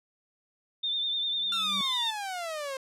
sine tone with vibrato, 3599 Hz, A7, 38 cents sharp, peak -27 dBFS, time 0.83-2.11 s, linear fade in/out 10 ms, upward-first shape triangle, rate 10 Hz, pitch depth 50 cents each way
triangle tone with exponential growth, 196 Hz, G3, in tune, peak -32 dBFS, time 1.25-1.81 s, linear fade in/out 0 ms, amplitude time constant 120 ms
sawtooth exponential sweep, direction down, 1396.9 to 523.3 Hz, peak -29 dBFS, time 1.52-2.77 s, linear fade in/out 2 ms
effects low-pass 11000 Hz 12 dB/octave

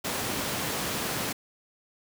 pink high-pass noise, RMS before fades -31 dBFS, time 0.04-1.33 s, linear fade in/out 10 ms, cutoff 130 Hz, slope 12 dB/octave, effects none

